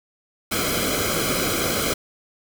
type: noise with comb filter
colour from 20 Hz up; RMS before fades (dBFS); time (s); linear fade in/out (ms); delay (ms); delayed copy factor
pink; -23; 0.51-1.94; 10; 1.1; -0.8
effects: none

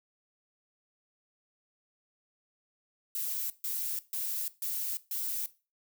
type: noise bursts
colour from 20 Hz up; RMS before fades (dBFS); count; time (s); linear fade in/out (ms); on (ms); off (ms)
violet; -34; 5; 3.15-5.46; 2; 350; 140
effects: noise-tail reverb RT60 0.3 s tail -17 dB re dry

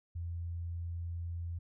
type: tone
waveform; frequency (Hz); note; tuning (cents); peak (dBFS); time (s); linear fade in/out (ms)
sine; 85.2; F2; -42; -36; 0.15-1.59; 10
effects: none

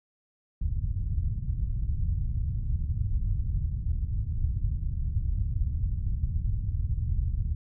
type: low-pass noise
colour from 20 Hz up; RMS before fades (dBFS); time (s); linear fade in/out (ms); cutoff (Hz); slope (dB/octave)
white; -28; 0.61-7.55; 5; 100; 24
effects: none

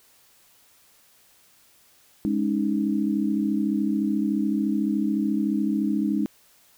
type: chord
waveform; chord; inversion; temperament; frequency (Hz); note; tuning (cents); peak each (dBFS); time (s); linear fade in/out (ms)
sine; Ab suspended fourth; none; equal; 207.7 / 277.2 / 311.1; Ab3 / Db4 / Eb4; 0 / 0 / 0; -24 / -27 / -26; 2.25-6.26; 0
effects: white hiss -58 dBFS RMS until 6.77 s

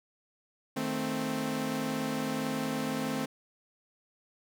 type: chord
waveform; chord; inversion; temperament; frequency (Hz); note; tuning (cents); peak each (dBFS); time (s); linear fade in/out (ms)
sawtooth; A diminished; second; equal; 155.56 / 220 / 261.6; Eb3 / A3 / C4; 0 / 0 / 0; -35 / -31 / -29; 0.76-3.26; 10
effects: none

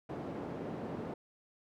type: band-pass noise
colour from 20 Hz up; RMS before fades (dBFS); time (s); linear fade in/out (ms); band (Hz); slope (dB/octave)
white; -41; 0.09-1.14; 5; 130 to 450; 12
effects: none

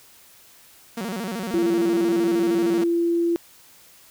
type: tone with vibrato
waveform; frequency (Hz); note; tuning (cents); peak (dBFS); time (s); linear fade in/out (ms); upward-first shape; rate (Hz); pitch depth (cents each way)
sawtooth; 207.8; G#3; +1; -23; 0.97-2.84; 5; square; 13; 190
type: tone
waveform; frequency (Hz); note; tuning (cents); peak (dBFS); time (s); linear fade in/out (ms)
sine; 340; F4; -46; -18; 1.54-3.36; 0
effects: white hiss -51 dBFS RMS until 4.1 s

